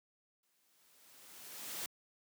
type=noise with exponential growth; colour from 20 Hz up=white; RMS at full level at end=-40 dBFS; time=0.43-1.86 s; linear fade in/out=2 ms; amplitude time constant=310 ms; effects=high-pass 150 Hz 12 dB/octave